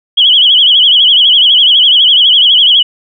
sine tone with vibrato, 3136 Hz, G7, in tune, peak -3 dBFS, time 0.17-2.83 s, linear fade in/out 10 ms, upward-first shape sine, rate 12 Hz, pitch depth 120 cents each way, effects none

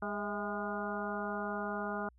harmonic tone with a mistuned harmonic, 204.7 Hz, G#3, 25 cents flat, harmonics 1 / 2 / 3 / 4 / 5 / 6 / 7, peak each -40 / -42 / -42 / -42 / -46 / -43 / -42 dBFS, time 0.02-2.09 s, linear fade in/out 5 ms, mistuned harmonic 3, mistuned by +68 cents, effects added 60 Hz sine -61 dBFS peak until 2.18 s

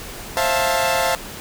sawtooth chord, F major seventh, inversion second, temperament equal with one note detuned, 530.9 / 659.3 / 698.5 / 880 Hz, C5 / E5 / F5 / A5, +25 / 0 / 0 / 0 cents, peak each -19 dBFS, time 0.37-1.15 s, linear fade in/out 0 ms, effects pink hiss -34 dBFS RMS until 1.4 s

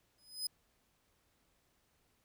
sawtooth tone with exponential growth, 5030 Hz, D#8, 18 cents sharp, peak -30 dBFS, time 0.18-0.47 s, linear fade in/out 5 ms, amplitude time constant 63 ms, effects pink hiss -75 dBFS RMS until 2.24 s

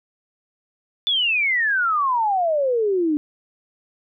sine exponential sweep, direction down, 3520 to 290.1 Hz, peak -17 dBFS, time 1.07-3.17 s, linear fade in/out 0 ms, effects none

